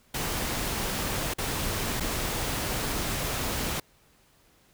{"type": "noise with dropouts", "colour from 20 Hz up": "pink", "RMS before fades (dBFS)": -30, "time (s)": [0.14, 3.8], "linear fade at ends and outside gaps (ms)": 5, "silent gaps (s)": [[1.338, 1.383], [2, 2.005]], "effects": ["pink hiss -62 dBFS RMS until 4.73 s"]}